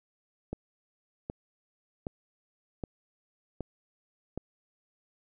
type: click train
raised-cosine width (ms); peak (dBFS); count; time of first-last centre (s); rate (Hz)
2; -21; 6; 0.53-4.376; 1.3
effects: none